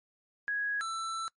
sine / square tone pair in turn, 1661.2 / 1330.7 Hz, G#6 / E6, 0 / +16 cents, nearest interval major third, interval 384 cents, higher first, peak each -29 / -34 dBFS, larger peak first, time 0.48-0.81 / 0.81-1.28 s, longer second, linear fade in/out 0 ms, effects noise-tail reverb RT60 0.1 s tail -23 dB re dry + MP3 48 kbps

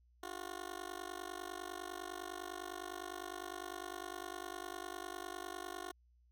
15% pulse tone with amplitude modulation, 360.8 Hz, F#4, 44 cents flat, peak -33 dBFS, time 0.23-5.92 s, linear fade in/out 5 ms, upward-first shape sine, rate 49.9 Hz, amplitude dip 100%, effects added 60 Hz sine -66 dBFS peak until 6.31 s

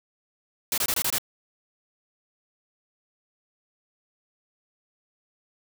white noise bursts, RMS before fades -25 dBFS, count 6, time 0.72-1.183 s, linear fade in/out 2 ms, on 58 ms, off 23 ms, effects none

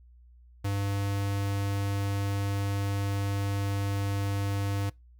square tone, 99.8 Hz, G2, 32 cents sharp, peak -28 dBFS, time 0.64-4.9 s, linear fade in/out 10 ms, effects noise-tail reverb RT60 0.2 s tail -23 dB re dry + added 60 Hz sine -52 dBFS peak until 5.19 s

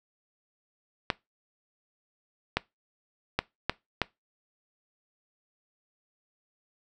clicks, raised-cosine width 0.3 ms, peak -8 dBFS, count 5, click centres 1.102 / 2.57 / 3.39 / 3.696 / 4.017 s, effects noise-tail reverb RT60 0.2 s tail -21 dB re dry

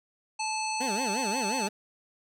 harmonic tone, 871 Hz, A5, 18 cents flat, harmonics 1 / 3 / 5 / 7 / 9 / 10, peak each -31 / -35 / -37 / -39 / -43 / -45 dBFS, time 0.39-1.68 s, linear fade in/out 10 ms
20% pulse tone with vibrato, 228.5 Hz, A#3, 34 cents flat, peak -26 dBFS, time 0.8-1.69 s, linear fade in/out 10 ms, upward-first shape sine, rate 5.6 Hz, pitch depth 290 cents each way
effects none

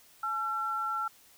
sine tone pair together, 853 / 1354.1 Hz, G#5 / E6, +46 / +46 cents, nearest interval minor sixth, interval 800 cents, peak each -38 / -30 dBFS, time 0.23-1.08 s, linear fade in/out 5 ms, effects white hiss -59 dBFS RMS until 1.37 s

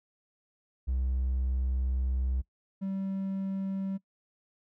triangle tone pair in turn, 64.3 / 193.24 Hz, C2 / G3, -30 / -25 cents, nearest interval octave + perfect fifth, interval 1905 cents, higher second, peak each -24 / -28 dBFS, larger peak first, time 0.87-2.42 / 2.81-3.98 s, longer first, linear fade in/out 20 ms, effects noise-tail reverb RT60 0.1 s tail -22 dB re dry + tanh soft clip ceiling -20 dBFS

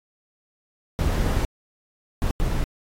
brown noise bursts at uneven times, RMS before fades -22 dBFS, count 3, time 0.99-1.45 / 2.22-2.31 / 2.4-2.64 s, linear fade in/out 0 ms, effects AAC 48 kbps

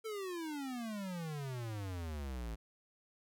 square exponential sweep, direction down, 452 to 53.4 Hz, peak -40 dBFS, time 0.04-2.56 s, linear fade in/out 20 ms, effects none

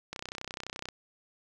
click train, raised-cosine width 0.2 ms, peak -20 dBFS, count 25, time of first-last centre 0.13-0.887 s, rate 31.7 Hz, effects none

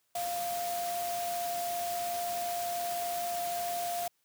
sine tone in noise, 698.5 Hz, F5, in tune, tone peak -32 dBFS, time 0.15-4.08 s, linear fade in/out 5 ms, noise white, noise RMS -40 dBFS, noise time 0.15-4.08 s, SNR +5 dB, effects white hiss -75 dBFS RMS until 4.24 s + high-pass 80 Hz 12 dB/octave

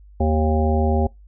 harmonic tone with a mistuned harmonic, 77.78 Hz, D#2, in tune, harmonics 1 / 3 / 5 / 7 / 9 / 10, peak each -18 / -23 / -25 / -26 / -28 / -28 dBFS, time 0.2-1.07 s, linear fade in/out 5 ms, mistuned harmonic 10, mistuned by +50 cents, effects noise-tail reverb RT60 0.2 s tail -25 dB re dry + added 50 Hz sine -43 dBFS peak until 1.27 s

